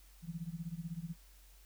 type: tone with tremolo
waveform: sine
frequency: 166.8 Hz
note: E3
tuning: 21 cents sharp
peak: -36 dBFS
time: 0.22-1.16 s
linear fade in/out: 50 ms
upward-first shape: sine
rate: 16 Hz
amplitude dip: 90%
effects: added 47 Hz sine -58 dBFS peak until 1.65 s + white hiss -65 dBFS RMS until 1.65 s